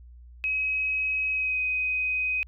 sine tone with pitch glide, 2546 to 2511 Hz, D#7 to D#7, +39 to +15 cents, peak -24 dBFS, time 0.44-2.43 s, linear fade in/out 0 ms, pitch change -24 cents, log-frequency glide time 1.32-1.6 s, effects added 60 Hz sine -45 dBFS peak until 2.47 s

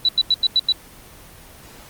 sine tone bursts, 3948 Hz, B7, 1 cent flat, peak -12 dBFS, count 6, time 0.05-0.722 s, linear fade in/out 2 ms, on 37 ms, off 90 ms, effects pink hiss -43 dBFS RMS until 1.89 s + Opus 24 kbps

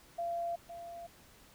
sine tone with echo, 685 Hz, F5, 34 cents flat, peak -33 dBFS, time 0.18-0.56 s, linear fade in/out 10 ms, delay 510 ms, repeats 1, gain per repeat -10 dB, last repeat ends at 1.07 s, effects pink hiss -60 dBFS RMS until 1.54 s

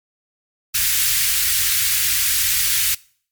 white band-stop noise, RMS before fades -18 dBFS, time 0.74-2.95 s, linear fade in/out 10 ms, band 110 to 1600 Hz, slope 24 dB/octave, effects noise-tail reverb RT60 0.5 s tail -23 dB re dry + MP3 96 kbps

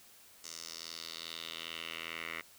10% pulse tone with band-pass filter sweep, 82.41 Hz, E2, in tune, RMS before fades -44 dBFS, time 0.43-2.42 s, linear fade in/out 20 ms, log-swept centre 6300 to 2100 Hz, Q 2.9, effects white hiss -59 dBFS RMS until 2.58 s

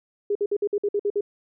sine tone bursts, 409.2 Hz, G#4, 26 cents flat, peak -20 dBFS, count 9, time 0.3-1.209 s, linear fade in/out 5 ms, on 53 ms, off 54 ms, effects none

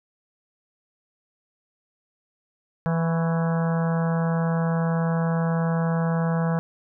harmonic tone with a mistuned harmonic, 165.6 Hz, E3, 8 cents sharp, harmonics 1 / 3 / 4 / 5 / 6 / 7 / 8 / 9 / 10, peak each -21 / -31 / -33 / -35 / -37 / -38 / -39 / -40 / -41 dBFS, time 2.86-6.59 s, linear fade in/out 0 ms, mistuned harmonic 7, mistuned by -64 cents, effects none

